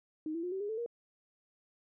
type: tone with pitch steps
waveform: sine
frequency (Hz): 311.1 / 333.4 / 357.4 / 383 / 410.5 / 440 / 471.5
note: D#4 / E4 / F4 / G4 / G#4 / A4 / A#4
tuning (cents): 0 / +20 / +40 / -40 / -20 / 0 / +20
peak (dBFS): -34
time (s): 0.26-0.862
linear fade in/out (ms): 2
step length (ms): 86
effects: none